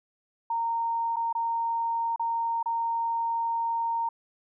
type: tone with dropouts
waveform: sine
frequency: 923 Hz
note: A#5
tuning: 17 cents flat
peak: -25 dBFS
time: 0.5-4.09 s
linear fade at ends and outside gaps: 5 ms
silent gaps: 1.16-1.166 / 1.328-1.35 / 2.161-2.195 / 2.629-2.658 s
effects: none